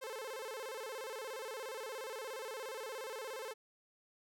sawtooth tone with vibrato, 480 Hz, B4, 49 cents flat, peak -38 dBFS, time 0.01-3.54 s, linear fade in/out 20 ms, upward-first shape square, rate 17 Hz, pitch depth 160 cents each way, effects none

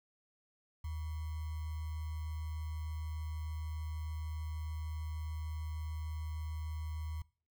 sine tone with sample-and-hold, 78.3 Hz, D#2, 11 cents sharp, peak -37 dBFS, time 0.84-7.22 s, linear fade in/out 5 ms, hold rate 1050 Hz, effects noise-tail reverb RT60 0.4 s tail -22 dB re dry

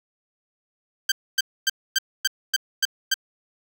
15% pulse tone bursts, 1568 Hz, G6, in tune, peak -11 dBFS, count 8, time 1.09-3.142 s, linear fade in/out 5 ms, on 29 ms, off 260 ms, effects none

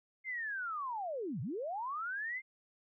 sine linear two-way sweep, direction down then up, 2128 to 105.8 to 2128 Hz, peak -36 dBFS, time 0.24-2.42 s, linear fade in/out 50 ms, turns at 1.41 s, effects none

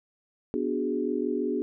sine chord, G# half-diminished seventh, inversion first, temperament equal, 246.9 / 293.7 / 370 / 415.3 Hz, B3 / D4 / F#4 / G#4, 0 / 0 / 0 / 0 cents, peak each -31 dBFS, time 0.54-1.62 s, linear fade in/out 0 ms, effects none

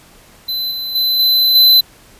square tone with level steps, 4034 Hz, B7, 36 cents sharp, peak -18 / -21 / -13 / -10 / -6 dBFS, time 0.48-1.81 s, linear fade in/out 10 ms, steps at 0.71 / 0.95 / 1.19 / 1.55 s, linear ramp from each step 5 ms, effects pink hiss -45 dBFS RMS until 2.19 s + resampled to 32000 Hz

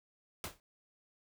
pink noise with exponential decay, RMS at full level -36 dBFS, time 0.44-0.6 s, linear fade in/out 1 ms, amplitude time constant 33 ms, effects none

